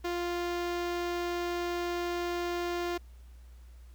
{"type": "tone with notch filter", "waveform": "sawtooth", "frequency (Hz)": 349.2, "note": "F4", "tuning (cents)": 0, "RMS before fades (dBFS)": -33, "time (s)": [0.04, 2.98], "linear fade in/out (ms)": 10, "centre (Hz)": 10000, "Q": 0.69, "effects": ["added 60 Hz sine -48 dBFS peak until 3.94 s", "pink hiss -66 dBFS RMS until 3.94 s"]}